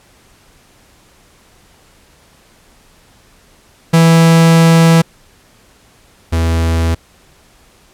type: tone pair in turn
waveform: 45% pulse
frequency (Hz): 164.81 / 82.41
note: E3 / E2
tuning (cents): 0 / 0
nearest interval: octave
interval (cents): 1200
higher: first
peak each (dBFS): -5 / -11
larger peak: first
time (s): 3.93-5.02 / 6.32-6.95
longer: first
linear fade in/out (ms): 10
effects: pink hiss -48 dBFS RMS until 7.93 s + low-pass 12000 Hz 12 dB/octave